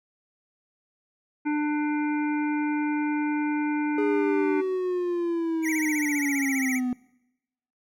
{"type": "harmonic tone", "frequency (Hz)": 298.3, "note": "D4", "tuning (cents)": 27, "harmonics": [1, 3, 5, 7, 8], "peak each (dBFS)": [-23, -33, -37, -40, -41], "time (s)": [1.45, 4.62], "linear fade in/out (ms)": 20}
{"type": "linear sweep", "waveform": "triangle", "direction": "down", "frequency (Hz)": [415.3, 246.9], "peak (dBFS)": -22, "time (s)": [3.98, 6.93], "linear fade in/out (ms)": 2}
{"type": "tone with vibrato", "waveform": "square", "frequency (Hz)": 2093, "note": "C7", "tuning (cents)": 0, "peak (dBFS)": -28, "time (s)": [5.62, 6.81], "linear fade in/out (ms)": 50, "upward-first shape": "sine", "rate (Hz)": 15, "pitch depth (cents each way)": 180}
{"effects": ["noise-tail reverb RT60 0.9 s tail -23 dB re dry"]}